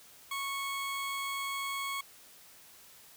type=tone; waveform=20% pulse; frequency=1103 Hz; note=C#6; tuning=9 cents flat; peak=-29 dBFS; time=0.31-2.01 s; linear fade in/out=5 ms; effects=white hiss -56 dBFS RMS until 3.16 s